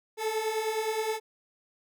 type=beating tone pair; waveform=30% pulse; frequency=430.9 / 440.6 Hz; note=A4 / A4; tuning=-36 / +2 cents; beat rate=9.7 Hz; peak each=-31 / -27 dBFS; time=0.17-1.2 s; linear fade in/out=50 ms; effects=none